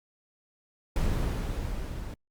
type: noise with level ramp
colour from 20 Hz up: brown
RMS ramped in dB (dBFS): -26 to -37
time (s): 0.96-2.14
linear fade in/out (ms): 2
effects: Opus 48 kbps